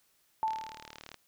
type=tone with exponential decay; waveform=sine; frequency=880 Hz; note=A5; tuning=in tune; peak=-25 dBFS; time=0.43-0.99 s; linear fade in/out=0 ms; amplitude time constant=120 ms
type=click train; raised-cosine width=0.2 ms; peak=-27 dBFS; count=26; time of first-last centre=0.48-1.143 s; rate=37.7 Hz
effects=white hiss -70 dBFS RMS until 1.27 s